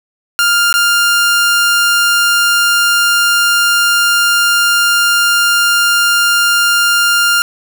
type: tone with dropouts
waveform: sawtooth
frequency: 1400 Hz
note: F6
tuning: 4 cents sharp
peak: -5 dBFS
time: 0.39-7.42 s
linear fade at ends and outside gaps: 0 ms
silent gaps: 0.727-0.74 s
effects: none